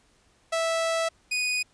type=tone pair in turn; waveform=sawtooth; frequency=657 / 2481 Hz; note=E5 / D#7; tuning=-6 / -6 cents; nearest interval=octave + major seventh; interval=2300 cents; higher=second; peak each=-20 / -21 dBFS; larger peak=first; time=0.52-1.09 / 1.31-1.63 s; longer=first; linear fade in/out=10 ms; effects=pink hiss -63 dBFS RMS until 1.73 s + resampled to 22050 Hz